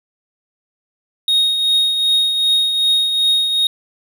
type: tone with tremolo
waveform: triangle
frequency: 3734 Hz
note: A#7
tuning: 2 cents sharp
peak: -9 dBFS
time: 1.28-3.67 s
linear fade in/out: 2 ms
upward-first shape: triangle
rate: 2.6 Hz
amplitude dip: 50%
effects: none